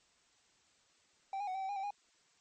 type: tone with pitch steps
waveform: triangle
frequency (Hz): 778 / 818 / 744 / 772 / 767 / 812 / 775 / 818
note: G5 / G#5 / F#5 / G5 / G5 / G#5 / G5 / G#5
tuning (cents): -13 / -26 / +9 / -27 / -38 / -39 / -20 / -26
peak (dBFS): -34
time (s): 1.33-1.906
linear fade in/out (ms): 2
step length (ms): 72
effects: white hiss -70 dBFS RMS until 2.4 s + MP3 32 kbps